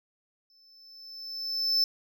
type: tone with exponential growth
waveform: triangle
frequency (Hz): 5274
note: E8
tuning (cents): 0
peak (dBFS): -19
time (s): 0.5-1.84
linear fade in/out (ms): 1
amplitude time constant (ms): 290
effects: none